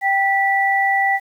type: tone pair together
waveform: sine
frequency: 784 / 1961.9 Hz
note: G5 / B6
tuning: 0 / -12 cents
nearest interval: octave + major third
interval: 1588 cents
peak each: -17 dBFS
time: 0.01-1.2 s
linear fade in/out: 50 ms
effects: 8-bit